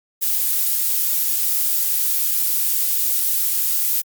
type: noise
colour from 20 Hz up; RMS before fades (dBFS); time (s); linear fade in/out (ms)
violet; -19; 0.21-4.02; 20
effects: Opus 48 kbps